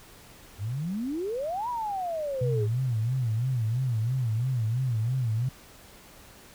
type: exponential two-way sweep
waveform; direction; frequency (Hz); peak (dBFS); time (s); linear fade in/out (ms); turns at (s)
sine; up then down; 92.5 to 996 to 396.6; -28; 0.58-2.68; 50; 1.69
type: tone with vibrato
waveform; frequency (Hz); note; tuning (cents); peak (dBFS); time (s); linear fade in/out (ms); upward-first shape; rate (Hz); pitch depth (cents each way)
sine; 120; B2; -49; -24; 2.41-5.49; 5; sine; 3; 170
effects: pink hiss -51 dBFS RMS until 6.54 s